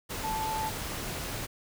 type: tone in noise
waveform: sine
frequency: 876 Hz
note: A5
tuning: 8 cents flat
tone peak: -30 dBFS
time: 0.23-0.7 s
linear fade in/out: 20 ms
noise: pink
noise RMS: -36 dBFS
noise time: 0.09-1.47 s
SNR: +3 dB
effects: none